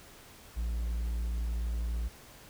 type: tone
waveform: triangle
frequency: 57.5 Hz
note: A#1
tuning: 23 cents flat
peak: -28 dBFS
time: 0.56-2.09 s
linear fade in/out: 20 ms
effects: pink hiss -53 dBFS RMS until 2.49 s